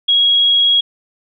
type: tone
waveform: sine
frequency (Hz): 3308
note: G#7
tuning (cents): -8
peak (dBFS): -9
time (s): 0.08-0.81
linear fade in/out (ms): 10
effects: none